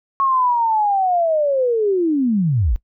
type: linear sweep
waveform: sine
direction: down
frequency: 1100 to 40.65 Hz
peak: -14 dBFS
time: 0.2-2.76 s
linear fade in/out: 0 ms
effects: noise-tail reverb RT60 0.1 s tail -21 dB re dry